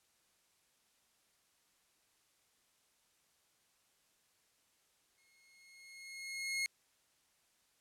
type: tone with exponential growth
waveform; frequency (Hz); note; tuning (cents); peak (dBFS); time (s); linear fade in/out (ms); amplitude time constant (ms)
sawtooth; 2159; C#7; -46; -29; 5.18-6.66; 0; 320
effects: white hiss -74 dBFS RMS until 7.8 s + low-pass 11000 Hz 12 dB/octave